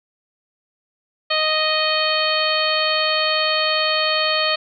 harmonic tone, 622.3 Hz, D#5, in tune, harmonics 1 / 2 / 3 / 4 / 5 / 6 / 7, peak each -23 / -24 / -26 / -25 / -24 / -29 / -23 dBFS, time 1.3-4.56 s, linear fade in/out 10 ms, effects none

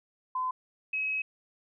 sine tone pair in turn, 1021 / 2556 Hz, C6 / D#7, -43 / +46 cents, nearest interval octave + major third, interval 1589 cents, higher second, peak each -28 dBFS, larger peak neither, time 0.35-0.51 / 0.93-1.22 s, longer second, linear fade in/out 5 ms, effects none

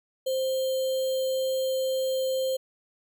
sine tone with sample-and-hold, 524 Hz, C5, 2 cents sharp, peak -24 dBFS, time 0.26-2.57 s, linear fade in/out 10 ms, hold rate 3675 Hz, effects none

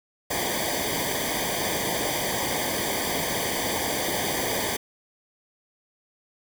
pink noise with comb filter, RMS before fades -27 dBFS, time 0.3-4.77 s, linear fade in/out 10 ms, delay 0.74 ms, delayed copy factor -0.95, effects none

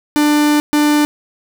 45% pulse tone bursts at uneven times, 296.9 Hz, D4, 19 cents sharp, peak -10 dBFS, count 2, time 0.16-0.6 / 0.73-1.05 s, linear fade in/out 0 ms, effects none

